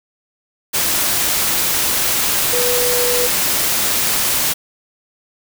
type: tone in noise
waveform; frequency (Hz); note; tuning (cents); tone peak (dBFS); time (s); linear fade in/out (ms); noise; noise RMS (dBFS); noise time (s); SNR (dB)
sine; 490.9; B4; -10; -18; 2.52-3.28; 20; white; -17; 0.73-4.54; -4
effects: none